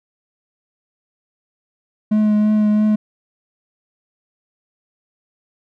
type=tone with vibrato; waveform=triangle; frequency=212.1 Hz; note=G#3; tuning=37 cents sharp; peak=-10 dBFS; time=2.11-2.96 s; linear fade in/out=10 ms; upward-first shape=triangle; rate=3 Hz; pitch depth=18 cents each way; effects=none